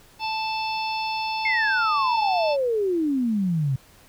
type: harmonic tone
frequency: 880 Hz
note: A5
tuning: in tune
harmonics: 1 / 3 / 4 / 5 / 6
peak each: -26 / -31 / -38 / -36 / -37 dBFS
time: 0.19-2.57 s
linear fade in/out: 50 ms
type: exponential sweep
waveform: sine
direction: down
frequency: 2182 to 128 Hz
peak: -20 dBFS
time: 1.45-3.76 s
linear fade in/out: 5 ms
effects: pink hiss -53 dBFS RMS until 4.08 s